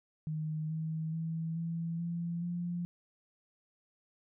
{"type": "tone with pitch steps", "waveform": "sine", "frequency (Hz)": [155.56, 159.1, 162.73, 166.44, 170.23, 174.11], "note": ["D#3", "D#3", "E3", "E3", "F3", "F3"], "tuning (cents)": [0, 39, -22, 17, -44, -5], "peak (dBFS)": -33, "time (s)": [0.27, 2.85], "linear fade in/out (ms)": 0, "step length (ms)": 430, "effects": []}